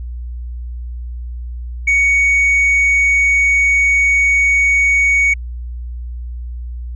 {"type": "tone", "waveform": "sine", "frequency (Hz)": 2235, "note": "C#7", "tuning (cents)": 14, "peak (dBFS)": -7, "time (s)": [1.87, 5.34], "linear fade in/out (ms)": 10, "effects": ["tanh soft clip ceiling -9 dBFS", "added 60 Hz sine -23 dBFS peak until 6.95 s"]}